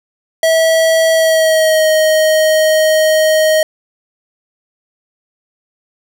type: tone with pitch glide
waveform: square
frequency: 649 to 626.2 Hz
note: E5 to D#5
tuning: -27 to +11 cents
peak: -9 dBFS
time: 0.43-3.63 s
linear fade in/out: 2 ms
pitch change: -62 cents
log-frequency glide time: 1.12-1.89 s
effects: none